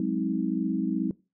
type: chord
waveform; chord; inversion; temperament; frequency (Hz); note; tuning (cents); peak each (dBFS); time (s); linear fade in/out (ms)
sine; Ab dominant seventh; third; equal with one note detuned; 185 / 207.7 / 261.6 / 317.5; Gb3 / Ab3 / C4 / Eb4; 0 / 0 / 0 / +35; -30; 0-1.11; 2
effects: noise-tail reverb RT60 0.3 s tail -22 dB re dry